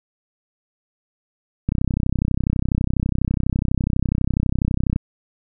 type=click train; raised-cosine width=5 ms; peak=-7 dBFS; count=106; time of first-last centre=1.69-4.961 s; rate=32.1 Hz; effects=none